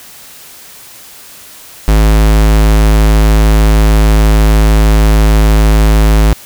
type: tone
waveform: square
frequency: 53.2 Hz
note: G#1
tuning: 42 cents sharp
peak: -5 dBFS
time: 1.88-6.33 s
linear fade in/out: 0 ms
effects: white hiss -34 dBFS RMS until 6.45 s